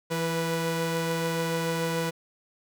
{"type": "tone pair together", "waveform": "sawtooth", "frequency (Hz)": [166.2, 491.7], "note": ["E3", "B4"], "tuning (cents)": [15, -8], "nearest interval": "octave + perfect fifth", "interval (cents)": 1877, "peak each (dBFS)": -25, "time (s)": [0.1, 2.11], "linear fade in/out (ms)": 20, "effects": []}